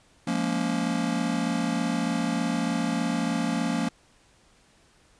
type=chord; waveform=square; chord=Bb minor seventh; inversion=second; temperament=just; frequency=174.81 / 209.8 / 233.1 / 279.7 Hz; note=F3 / Ab3 / Bb3 / Db4; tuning=+2 / +18 / 0 / +16 cents; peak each=-31 / -34 / -29 / -31 dBFS; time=0.27-3.89 s; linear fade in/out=5 ms; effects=pink hiss -60 dBFS RMS until 5.19 s + resampled to 22050 Hz